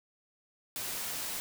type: noise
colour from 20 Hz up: white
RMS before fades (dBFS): -37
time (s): 0.76-1.4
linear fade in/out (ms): 0
effects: none

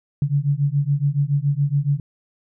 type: beating tone pair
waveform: sine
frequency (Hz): 139.2 / 146.3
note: C#3 / D3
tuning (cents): +8 / -6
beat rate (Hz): 7.1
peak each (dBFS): -20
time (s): 0.22-2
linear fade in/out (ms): 2
effects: none

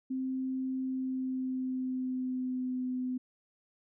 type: tone with pitch glide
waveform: sine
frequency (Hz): 261.1 to 253.7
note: C4 to B3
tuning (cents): -3 to +47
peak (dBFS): -31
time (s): 0.1-3.18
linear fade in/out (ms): 10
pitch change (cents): -50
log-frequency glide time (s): 0.81-2.85
effects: none

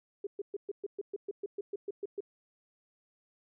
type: tone bursts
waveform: sine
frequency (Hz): 401.8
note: G4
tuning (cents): +43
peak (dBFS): -33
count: 14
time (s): 0.24-2.206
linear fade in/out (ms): 5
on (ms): 29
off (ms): 120
effects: none

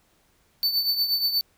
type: tone with tremolo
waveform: square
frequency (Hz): 4521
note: C#8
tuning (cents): +33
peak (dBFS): -19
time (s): 0.63-1.41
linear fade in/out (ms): 0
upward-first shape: triangle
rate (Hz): 8.4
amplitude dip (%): 70
effects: pink hiss -64 dBFS RMS until 1.57 s

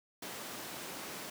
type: high-pass noise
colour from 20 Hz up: pink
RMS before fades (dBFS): -44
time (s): 0.22-1.3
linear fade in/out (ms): 5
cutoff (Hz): 230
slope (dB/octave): 12
effects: none

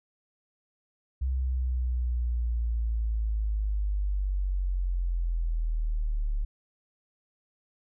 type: linear sweep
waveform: sine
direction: down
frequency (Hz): 65.41 to 35.89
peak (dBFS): -25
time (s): 1.21-6.45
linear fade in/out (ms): 10
effects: none

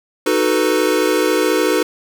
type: chord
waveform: square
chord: B dominant seventh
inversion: first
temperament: equal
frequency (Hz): 311.1 / 370 / 440 / 493.9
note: D#4 / F#4 / A4 / B4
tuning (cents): 0 / 0 / 0 / 0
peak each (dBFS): -20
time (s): 0.26-1.83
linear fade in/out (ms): 5
effects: none

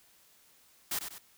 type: noise with echo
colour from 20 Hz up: white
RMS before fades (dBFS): -33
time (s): 0.91-0.99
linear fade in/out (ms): 5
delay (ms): 97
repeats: 2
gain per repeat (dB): -7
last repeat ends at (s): 1.184
effects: white hiss -63 dBFS RMS until 1.37 s

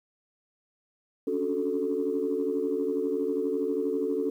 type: chord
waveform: sine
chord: D major seventh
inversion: third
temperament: equal with one note detuned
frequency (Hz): 277.2 / 289.5 / 370 / 440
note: C#4 / D4 / F#4 / A4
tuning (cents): 0 / -25 / 0 / 0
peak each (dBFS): -32 / -33 / -31 / -28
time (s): 1.27-4.3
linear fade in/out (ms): 5
effects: tanh soft clip ceiling -17 dBFS + 10-bit

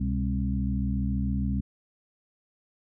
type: harmonic tone with a mistuned harmonic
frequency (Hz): 66.9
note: C2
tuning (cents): +39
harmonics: 1 / 2 / 3 / 4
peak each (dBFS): -28 / -32 / -29 / -35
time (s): 0-1.61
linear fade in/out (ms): 10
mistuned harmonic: 2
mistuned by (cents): -100
effects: none

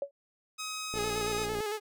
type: tone with exponential decay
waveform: sine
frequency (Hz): 562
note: C#5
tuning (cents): +24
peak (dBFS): -26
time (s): 0.02-0.11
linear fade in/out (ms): 2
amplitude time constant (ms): 19
type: tone with pitch glide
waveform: 10% pulse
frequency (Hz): 1266 to 1258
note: D#6 to D#6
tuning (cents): +30 to +19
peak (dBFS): -27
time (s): 0.58-1.47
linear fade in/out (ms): 20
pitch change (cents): -11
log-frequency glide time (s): 1.22-1.35
type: tone with vibrato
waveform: sawtooth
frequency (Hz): 422.7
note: G#4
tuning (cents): +31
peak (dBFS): -28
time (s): 0.93-1.8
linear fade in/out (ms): 50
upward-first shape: square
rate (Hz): 8.9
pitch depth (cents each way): 40
type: click train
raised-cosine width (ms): 2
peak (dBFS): -26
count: 40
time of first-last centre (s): 0.94-1.604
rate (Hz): 58.7
effects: none

